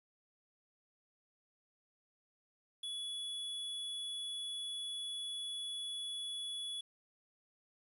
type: tone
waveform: square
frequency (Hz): 3400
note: G#7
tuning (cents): +40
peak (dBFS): -40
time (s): 2.83-6.81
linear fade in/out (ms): 5
effects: resampled to 32000 Hz + 11-bit

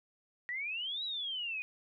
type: exponential two-way sweep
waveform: sine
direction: up then down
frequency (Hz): 1891 to 3951 to 2454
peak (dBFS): -35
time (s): 0.49-1.62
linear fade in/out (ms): 0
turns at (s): 1.04
effects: none

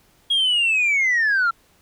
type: linear sweep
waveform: sine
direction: down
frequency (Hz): 3303 to 1334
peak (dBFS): -14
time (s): 0.3-1.51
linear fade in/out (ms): 10
effects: tanh soft clip ceiling -14 dBFS + pink hiss -58 dBFS RMS until 1.81 s

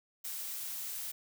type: noise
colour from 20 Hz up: blue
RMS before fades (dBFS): -40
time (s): 0.24-1.12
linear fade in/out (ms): 10
effects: none

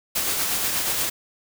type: noise with tremolo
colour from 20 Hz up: white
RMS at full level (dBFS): -23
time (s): 0.15-1.1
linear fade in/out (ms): 10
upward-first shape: sine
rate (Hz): 8.4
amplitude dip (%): 30
effects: none

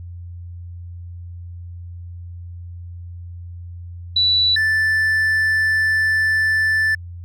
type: tone pair in turn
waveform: sine / triangle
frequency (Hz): 3951 / 1760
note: B7 / A6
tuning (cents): 0 / 0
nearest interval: octave + major second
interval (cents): 1400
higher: first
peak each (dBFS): -13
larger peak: neither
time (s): 4.16-4.56 / 4.56-6.95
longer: second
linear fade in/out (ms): 5
effects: added 87 Hz sine -31 dBFS peak until 7.24 s

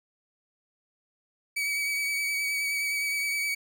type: tone with vibrato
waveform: 40% pulse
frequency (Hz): 2273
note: C#7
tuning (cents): +43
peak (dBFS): -26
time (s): 1.56-3.55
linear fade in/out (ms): 10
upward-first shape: triangle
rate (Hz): 9.6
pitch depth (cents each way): 29
effects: none

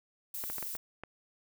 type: noise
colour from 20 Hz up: violet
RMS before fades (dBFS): -39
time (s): 0.34-0.77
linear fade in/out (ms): 5
type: clicks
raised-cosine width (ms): 0.5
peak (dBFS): -26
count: 6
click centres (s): 0.439 / 0.5 / 0.583 / 0.627 / 0.752 / 1.036
effects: none

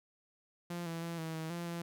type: tone with pitch steps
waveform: sawtooth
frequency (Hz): 173.2 / 165.9 / 168.5 / 161.5 / 160 / 171.7 / 170.2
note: F3 / E3 / E3 / E3 / D#3 / F3 / F3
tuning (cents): -14 / +11 / +38 / -35 / +49 / -29 / -44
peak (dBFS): -34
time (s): 0.7-1.82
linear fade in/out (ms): 5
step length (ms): 160
effects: none

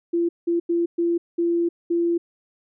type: tone bursts at uneven times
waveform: sine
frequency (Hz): 341.1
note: F4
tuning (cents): -41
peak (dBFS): -18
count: 6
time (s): 0.13-0.29 / 0.47-0.6 / 0.69-0.86 / 0.98-1.18 / 1.38-1.69 / 1.9-2.18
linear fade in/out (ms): 10
effects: none

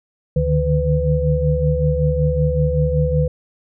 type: tone cluster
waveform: sine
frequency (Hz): 73.1 / 148.5 / 153.8 / 502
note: D2 / D3 / D#3 / B4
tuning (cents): -7 / +20 / -20 / +28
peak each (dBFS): -20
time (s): 0.36-3.28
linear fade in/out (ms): 5
effects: none

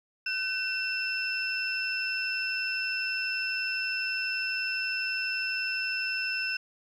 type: tone cluster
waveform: sine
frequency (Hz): 1517 / 2694 / 5260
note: F#6 / E7 / E8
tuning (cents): +43 / +37 / -5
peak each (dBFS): -33 / -30 / -35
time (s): 0.26-6.57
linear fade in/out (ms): 5
effects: tanh soft clip ceiling -19 dBFS + 10-bit

